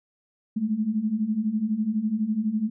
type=beating tone pair; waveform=sine; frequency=207.8 / 219.8 Hz; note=G#3 / A3; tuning=+1 / -2 cents; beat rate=12 Hz; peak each=-28 / -24 dBFS; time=0.56-2.7 s; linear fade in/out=10 ms; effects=none